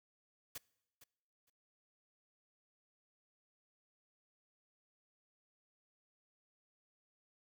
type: noise with echo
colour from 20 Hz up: white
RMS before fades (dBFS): -45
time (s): 0.55-0.58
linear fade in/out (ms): 5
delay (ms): 460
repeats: 2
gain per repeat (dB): -15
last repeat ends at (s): 1.5
effects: noise-tail reverb RT60 0.9 s tail -24 dB re dry